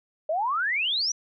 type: exponential sweep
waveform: sine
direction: up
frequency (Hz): 596 to 6020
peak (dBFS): -23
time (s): 0.29-1.12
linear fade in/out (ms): 5
effects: none